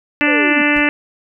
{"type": "harmonic tone", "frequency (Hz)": 293.7, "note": "D4", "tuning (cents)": 0, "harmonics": [1, 2, 3, 4, 5, 6, 7, 8, 9, 10], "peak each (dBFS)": [-16, -23, -26, -27, -23, -19, -19, -23, -19, -31], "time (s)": [0.21, 0.89], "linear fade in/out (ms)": 0}
{"type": "linear sweep", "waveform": "sine", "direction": "down", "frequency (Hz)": [547, 226.7], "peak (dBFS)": -21, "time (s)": [0.27, 0.62], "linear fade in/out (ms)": 5}
{"type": "noise with exponential decay", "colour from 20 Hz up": "brown", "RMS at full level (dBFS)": -25, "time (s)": [0.76, 0.89], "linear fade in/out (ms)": 5, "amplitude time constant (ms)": 27}
{"effects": []}